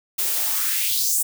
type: noise with high-pass filter sweep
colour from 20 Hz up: blue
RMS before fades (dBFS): -22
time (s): 0.18-1.23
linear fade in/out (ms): 10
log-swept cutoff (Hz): 290 to 9100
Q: 2.8
effects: none